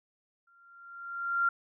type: tone with exponential growth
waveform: sine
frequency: 1385 Hz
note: F6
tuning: 15 cents flat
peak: -22 dBFS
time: 0.47-1.49 s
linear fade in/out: 5 ms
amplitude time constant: 220 ms
effects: none